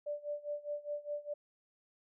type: tone with tremolo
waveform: sine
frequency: 587.3 Hz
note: D5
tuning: in tune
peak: -34 dBFS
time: 0.06-1.34 s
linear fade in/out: 10 ms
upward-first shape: sine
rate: 4.9 Hz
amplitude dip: 90%
effects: none